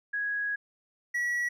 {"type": "tone pair in turn", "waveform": ["sine", "triangle"], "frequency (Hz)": [1661.2, 1931.3], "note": ["G#6", "B6"], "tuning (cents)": [0, -39], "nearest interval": "minor third", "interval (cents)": 261, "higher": "second", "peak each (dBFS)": [-28, -25], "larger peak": "second", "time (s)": [[0.13, 0.56], [1.14, 1.49]], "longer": "first", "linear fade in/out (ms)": 10, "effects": []}